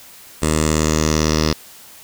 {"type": "tone with low-pass filter sweep", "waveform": "10% pulse", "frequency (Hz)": 77.78, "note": "D#2", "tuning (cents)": 0, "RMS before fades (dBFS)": -17, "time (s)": [0.42, 1.53], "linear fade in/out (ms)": 5, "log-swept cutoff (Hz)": [8500, 5200], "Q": 5.2, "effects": ["white hiss -42 dBFS RMS until 2.03 s"]}